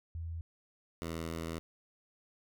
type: tone pair in turn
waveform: sine / 10% pulse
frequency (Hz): 82.7 / 82.13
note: E2 / E2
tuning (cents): +6 / -6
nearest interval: unison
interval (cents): 12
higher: first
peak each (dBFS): -37 / -29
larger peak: second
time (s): 0.15-0.41 / 1.02-1.59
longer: second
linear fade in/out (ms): 0
effects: none